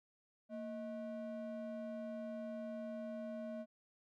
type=ring-modulated tone; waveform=triangle; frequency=430 Hz; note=A4; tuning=40 cents flat; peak=-37 dBFS; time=0.49-3.66 s; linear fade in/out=50 ms; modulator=200 Hz; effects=none